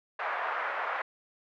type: band-pass noise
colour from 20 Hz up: white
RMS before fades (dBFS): -33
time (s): 0.19-1.02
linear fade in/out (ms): 5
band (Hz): 590 to 1700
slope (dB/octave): 24
effects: none